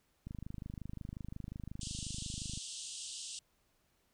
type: click train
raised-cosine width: 5 ms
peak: -31 dBFS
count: 60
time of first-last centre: 0.27-2.575 s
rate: 25.6 Hz
type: band-pass noise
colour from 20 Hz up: white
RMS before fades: -45 dBFS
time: 1.81-3.39 s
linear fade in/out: 2 ms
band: 2800 to 9100 Hz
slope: 96 dB/octave
effects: pink hiss -75 dBFS RMS until 4.13 s